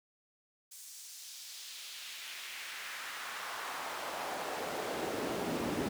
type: noise with high-pass filter sweep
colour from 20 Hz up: brown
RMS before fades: -40 dBFS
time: 0.71-5.89 s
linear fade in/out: 10 ms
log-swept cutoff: 7600 to 240 Hz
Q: 1.3
effects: none